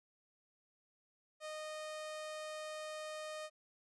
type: tone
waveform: sawtooth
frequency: 617 Hz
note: D#5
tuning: 15 cents flat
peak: -39 dBFS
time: 1.4-3.5 s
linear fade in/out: 50 ms
effects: resampled to 24000 Hz